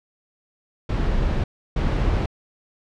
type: noise bursts at uneven times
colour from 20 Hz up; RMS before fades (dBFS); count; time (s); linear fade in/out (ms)
brown; -21; 2; 0.89-1.44 / 1.76-2.26; 5
effects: low-pass 4000 Hz 12 dB/octave